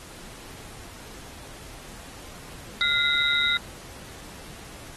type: tone cluster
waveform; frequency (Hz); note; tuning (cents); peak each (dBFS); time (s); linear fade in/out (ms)
sine; 1411 / 2047 / 3710 / 3854; F6 / C7 / A#7 / B7; +17 / -38 / -9 / -43; -26; 2.81-3.57; 0
effects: pink hiss -44 dBFS RMS until 4.96 s + AAC 32 kbps